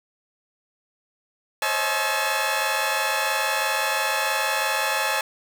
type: tone cluster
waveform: 15% pulse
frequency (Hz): 525 / 548 / 633 / 857 / 1342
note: C5 / C#5 / D#5 / A5 / E6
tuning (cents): +6 / -20 / +30 / -46 / +31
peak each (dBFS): -26 / -24 / -23 / -18 / -25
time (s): 1.62-5.21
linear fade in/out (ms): 2
effects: none